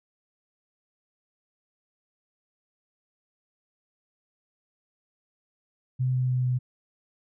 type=tone with pitch steps; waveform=sine; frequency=128.2 / 127.39 / 126.58 / 125.78 Hz; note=C3 / C3 / B2 / B2; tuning=-35 / -46 / +43 / +32 cents; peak=-22 dBFS; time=5.99-6.59 s; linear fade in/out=20 ms; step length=150 ms; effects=none